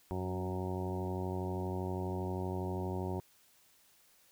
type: harmonic tone with a mistuned harmonic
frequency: 92.5 Hz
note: F#2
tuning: in tune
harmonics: 1 / 2 / 3 / 4 / 5 / 6 / 7 / 8 / 9 / 10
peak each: -38 / -41 / -45 / -40 / -51 / -48 / -50 / -48 / -50 / -47 dBFS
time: 0.11-3.2 s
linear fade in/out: 0 ms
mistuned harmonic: 2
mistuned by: -16 cents
effects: white hiss -66 dBFS RMS until 4.31 s